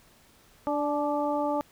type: harmonic tone with a mistuned harmonic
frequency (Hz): 293.7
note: D4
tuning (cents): 0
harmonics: 1 / 2 / 3 / 4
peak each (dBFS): -30 / -29 / -30 / -36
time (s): 0.67-1.61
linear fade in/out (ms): 0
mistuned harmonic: 3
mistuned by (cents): -32
effects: pink hiss -59 dBFS RMS until 1.71 s